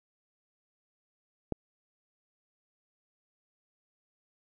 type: click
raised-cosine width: 2 ms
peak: -17 dBFS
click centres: 1.523 s
effects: none